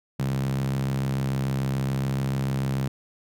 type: tone with high-pass filter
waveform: sawtooth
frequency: 66.9 Hz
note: C2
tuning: 39 cents sharp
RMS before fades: -26 dBFS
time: 0.19-2.88 s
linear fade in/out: 5 ms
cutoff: 150 Hz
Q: 5.3
effects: none